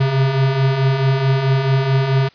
square beating tone pair, 130.81 / 135.41 Hz, C3 / C#3, 0 / -40 cents, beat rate 4.6 Hz, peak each -22 / -15 dBFS, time 0-2.29 s, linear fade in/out 10 ms, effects white hiss -50 dBFS RMS until 2.34 s + resampled to 11025 Hz

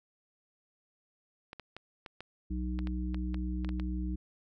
clicks, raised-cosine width 0.3 ms, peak -27 dBFS, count 12, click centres 1.531 / 1.597 / 1.766 / 2.062 / 2.206 / 2.79 / 2.872 / 3.145 / 3.344 / 3.647 / 3.691 / 3.798 s
harmonic tone, 62 Hz, B1, 7 cents sharp, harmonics 1 / 3 / 5, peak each -33 / -38 / -40 dBFS, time 2.5-4.16 s, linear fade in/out 10 ms
effects none

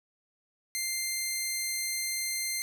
10% pulse tone, 2093 Hz, C7, in tune, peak -21 dBFS, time 0.75-2.62 s, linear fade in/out 0 ms, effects none

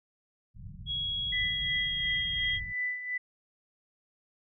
pink low-pass noise, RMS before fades -43 dBFS, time 0.54-2.74 s, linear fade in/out 50 ms, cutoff 180 Hz, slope 48 dB/octave
sine tone with pitch glide, 3322 to 3254 Hz, G#7 to G#7, 0 to -36 cents, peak -30 dBFS, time 0.86-2.6 s, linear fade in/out 50 ms, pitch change -36 cents, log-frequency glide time 1.27-2.13 s
sine tone with tremolo, 1990 Hz, B6, 13 cents sharp, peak -28 dBFS, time 1.32-3.18 s, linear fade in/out 10 ms, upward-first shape sine, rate 2.8 Hz, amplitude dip 65%
effects none

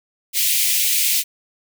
white high-pass noise, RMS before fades -18 dBFS, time 0.33-1.24 s, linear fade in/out 50 ms, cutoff 2100 Hz, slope 48 dB/octave, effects none

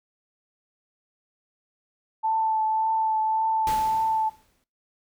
sine tone with vibrato, 880 Hz, A5, in tune, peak -21 dBFS, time 2.23-4.3 s, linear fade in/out 20 ms, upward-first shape triangle, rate 1.8 Hz, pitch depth 18 cents each way
pink noise with exponential decay, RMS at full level -32 dBFS, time 3.67-4.64 s, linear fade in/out 1 ms, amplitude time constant 210 ms
effects noise-tail reverb RT60 0.3 s tail -19 dB re dry

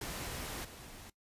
pink noise with level steps, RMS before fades -41 / -51 dBFS, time 0.01-1.1 s, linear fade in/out 5 ms, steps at 0.64 s, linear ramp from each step 10 ms, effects noise-tail reverb RT60 0.1 s tail -19 dB re dry + resampled to 32000 Hz

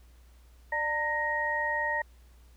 sine tone cluster, 594 / 911 / 1876 Hz, D5 / A#5 / A#6, +20 / -40 / +11 cents, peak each -35 / -32 / -29 dBFS, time 0.72-2.02 s, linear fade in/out 5 ms, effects added 60 Hz sine -53 dBFS peak until 2.56 s + pink hiss -65 dBFS RMS until 2.56 s

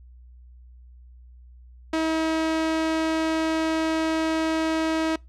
sawtooth tone with low-pass filter, 320.2 Hz, D#4, 50 cents sharp, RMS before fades -24 dBFS, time 1.93-5.16 s, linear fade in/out 5 ms, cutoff 6300 Hz, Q 0.54, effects noise-tail reverb RT60 0.2 s tail -23 dB re dry + added 61 Hz sine -45 dBFS peak until 5.28 s

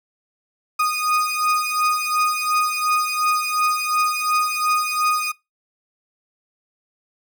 35% pulse beating tone pair, 1237 / 1239.8 Hz, D#6 / D#6, -10 / -7 cents, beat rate 2.8 Hz, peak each -19 / -21 dBFS, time 0.79-5.32 s, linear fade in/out 10 ms, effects noise-tail reverb RT60 0.2 s tail -21 dB re dry

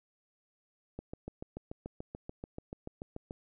click train, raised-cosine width 2 ms, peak -27 dBFS, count 17, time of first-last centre 0.99-3.309 s, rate 6.9 Hz, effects none

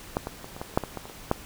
clicks, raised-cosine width 1 ms, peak -10 / -17 / -24 / -25 / -18 / -30 / -6 / -17 / -19 / -26 / -30 / -7 dBFS, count 12, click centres 0.169 / 0.271 / 0.444 / 0.565 / 0.615 / 0.739 / 0.775 / 0.837 / 0.973 / 1.055 / 1.098 / 1.314 s, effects pink hiss -45 dBFS RMS until 1.45 s

